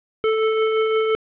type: tone with tremolo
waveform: square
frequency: 439.6 Hz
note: A4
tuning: 2 cents flat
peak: -16 dBFS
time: 0.24-1.15 s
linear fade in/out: 0 ms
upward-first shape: triangle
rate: 5.8 Hz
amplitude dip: 35%
effects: resampled to 8000 Hz + 8-bit